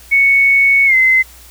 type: tone with pitch glide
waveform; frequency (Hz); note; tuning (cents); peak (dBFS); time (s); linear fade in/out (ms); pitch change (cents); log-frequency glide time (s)
sine; 2217 to 2057; C#7 to C7; 0 to -30; -7; 0.11-1.23; 20; -130; 0.86-0.95
effects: added 60 Hz sine -41 dBFS peak until 1.5 s + white hiss -41 dBFS RMS until 1.5 s